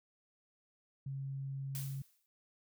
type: tone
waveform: sine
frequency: 136.4 Hz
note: C#3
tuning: 28 cents flat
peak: -38 dBFS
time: 1.06-2.02 s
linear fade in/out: 5 ms
type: noise with exponential decay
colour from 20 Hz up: blue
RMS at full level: -42 dBFS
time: 1.75-2.26 s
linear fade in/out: 0 ms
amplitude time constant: 110 ms
effects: none